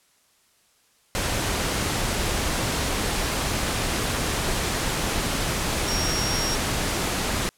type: tone in noise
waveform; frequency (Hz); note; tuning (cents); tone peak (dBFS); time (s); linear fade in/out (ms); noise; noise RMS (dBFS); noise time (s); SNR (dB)
sine; 5588; F8; 0; -27; 5.88-6.55; 0; pink; -25; 1.15-7.49; -5
effects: white hiss -62 dBFS RMS until 7.57 s + low-pass 11000 Hz 12 dB/octave